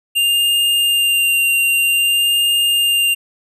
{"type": "tone with vibrato", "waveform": "square", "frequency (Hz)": 2794, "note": "F7", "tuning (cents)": 0, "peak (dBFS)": -13, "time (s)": [0.15, 3.15], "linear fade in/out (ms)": 20, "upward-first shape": "sine", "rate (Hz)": 0.52, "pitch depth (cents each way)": 14, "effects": []}